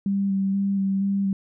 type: tone with vibrato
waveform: sine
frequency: 196 Hz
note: G3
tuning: in tune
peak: -20 dBFS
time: 0.06-1.33 s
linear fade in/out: 2 ms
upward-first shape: square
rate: 2.1 Hz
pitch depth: 15 cents each way
effects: none